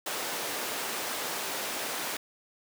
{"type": "high-pass noise", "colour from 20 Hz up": "pink", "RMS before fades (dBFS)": -34, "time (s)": [0.06, 2.17], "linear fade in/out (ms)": 5, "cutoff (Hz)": 410, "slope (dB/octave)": 12, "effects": []}